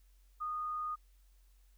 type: tone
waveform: sine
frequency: 1232 Hz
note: D#6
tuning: 17 cents flat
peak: -35 dBFS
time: 0.4-0.96 s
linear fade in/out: 20 ms
effects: added 46 Hz sine -61 dBFS peak until 1.77 s + white hiss -75 dBFS RMS until 1.77 s

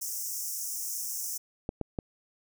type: high-pass noise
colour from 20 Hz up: pink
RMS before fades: -35 dBFS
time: 0.01-1.38 s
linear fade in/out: 10 ms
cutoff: 5400 Hz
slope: 96 dB/octave
type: clicks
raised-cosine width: 2 ms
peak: -18 dBFS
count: 3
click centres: 1.691 / 1.813 / 1.988 s
effects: none

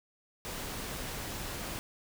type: noise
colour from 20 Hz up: pink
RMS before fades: -39 dBFS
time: 0.45-1.79 s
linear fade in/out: 0 ms
effects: none

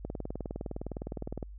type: click train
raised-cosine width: 2 ms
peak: -23 dBFS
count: 28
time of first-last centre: 0.05-1.428 s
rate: 19.6 Hz
effects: added 50 Hz sine -43 dBFS peak until 1.58 s

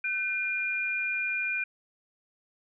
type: tone pair together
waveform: sine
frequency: 1520.1 / 2413 Hz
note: F#6 / D7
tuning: +46 / +46 cents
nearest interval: minor sixth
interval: 800 cents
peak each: -34 / -28 dBFS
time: 0.04-1.64 s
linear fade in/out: 5 ms
effects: none

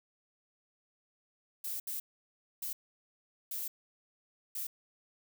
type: noise bursts at uneven times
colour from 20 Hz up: violet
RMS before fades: -38 dBFS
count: 5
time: 1.64-1.8 / 1.87-2 / 2.62-2.73 / 3.51-3.68 / 4.55-4.67 s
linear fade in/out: 5 ms
effects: none

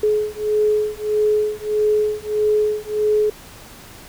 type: beating tone pair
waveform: sine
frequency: 423.4 / 425 Hz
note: G#4 / G#4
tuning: +33 / +40 cents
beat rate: 1.6 Hz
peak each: -19 dBFS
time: 0.03-3.3 s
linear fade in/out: 5 ms
effects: pink hiss -41 dBFS RMS until 4.08 s

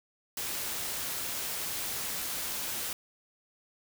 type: noise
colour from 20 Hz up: white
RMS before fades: -35 dBFS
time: 0.37-2.93 s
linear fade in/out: 2 ms
effects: none

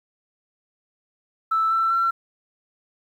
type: tone with pitch steps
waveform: sine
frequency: 1318.5 / 1336.1 / 1354 Hz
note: E6 / E6 / E6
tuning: 0 / +23 / +46 cents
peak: -17 dBFS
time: 1.51-2.11 s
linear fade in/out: 10 ms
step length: 200 ms
effects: tanh soft clip ceiling -13 dBFS + 9-bit

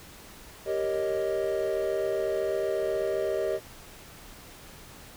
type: chord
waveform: triangle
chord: Eb dominant seventh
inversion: first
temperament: equal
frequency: 392 / 466.2 / 554.4 / 622.3 Hz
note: G4 / Bb4 / Db5 / Eb5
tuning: 0 / 0 / 0 / 0 cents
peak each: -28 / -31 / -33 / -28 dBFS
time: 0.65-3.6 s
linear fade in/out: 50 ms
effects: pink hiss -48 dBFS RMS until 5.16 s

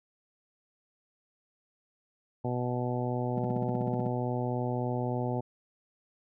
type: harmonic tone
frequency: 123.47 Hz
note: B2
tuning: in tune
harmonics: 1 / 2 / 3 / 4 / 5 / 6 / 7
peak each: -32 / -35 / -37 / -38 / -39 / -40 / -40 dBFS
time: 2.44-5.41 s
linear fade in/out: 10 ms
type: tone bursts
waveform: triangle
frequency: 196 Hz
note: G3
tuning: in tune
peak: -27 dBFS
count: 12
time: 3.37-4.073 s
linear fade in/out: 5 ms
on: 21 ms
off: 41 ms
effects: none

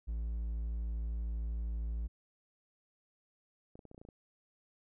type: tone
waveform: triangle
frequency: 56.4 Hz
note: A1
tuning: 44 cents sharp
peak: -32 dBFS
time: 0.07-2.08 s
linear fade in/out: 20 ms
type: clicks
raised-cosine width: 2 ms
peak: -39 dBFS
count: 9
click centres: 3.755 / 3.792 / 3.853 / 3.914 / 3.946 / 3.979 / 4.015 / 4.051 / 4.088 s
effects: none

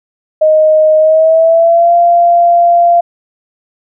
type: tone with pitch glide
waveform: sine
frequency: 622.3 to 690.5 Hz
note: D#5 to F5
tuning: 0 to -20 cents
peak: -4 dBFS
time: 0.41-3.01 s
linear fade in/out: 10 ms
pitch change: +180 cents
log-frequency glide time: 0.98-1.94 s
effects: none

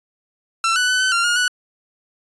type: tone with pitch steps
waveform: sawtooth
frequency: 1344 / 1487 / 1502 / 1519 / 1383 / 1427 / 1478 Hz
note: E6 / F#6 / F#6 / F#6 / F6 / F6 / F#6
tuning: +33 / +8 / +26 / +45 / -17 / +37 / -2 cents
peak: -12 dBFS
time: 0.64-1.48 s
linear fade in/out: 2 ms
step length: 120 ms
effects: resampled to 22050 Hz

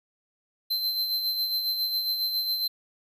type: tone with tremolo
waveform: square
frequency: 4096 Hz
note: C8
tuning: 38 cents flat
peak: -24 dBFS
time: 0.7-2.68 s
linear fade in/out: 10 ms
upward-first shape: sine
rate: 7.3 Hz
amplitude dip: 45%
effects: none

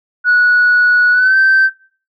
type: tone with pitch glide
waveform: sine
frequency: 1466 to 1553.2 Hz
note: F#6 to G6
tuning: -16 to -16 cents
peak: -6 dBFS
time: 0.24-1.7 s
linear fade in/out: 50 ms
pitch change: +100 cents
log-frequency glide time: 1.12-1.36 s
effects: noise-tail reverb RT60 0.4 s tail -17 dB re dry + tanh soft clip ceiling -4 dBFS

